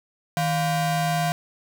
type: ring-modulated tone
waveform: 45% pulse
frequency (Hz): 430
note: A4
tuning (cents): -40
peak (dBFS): -18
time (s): 0.37-1.32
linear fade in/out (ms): 0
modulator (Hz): 271
effects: none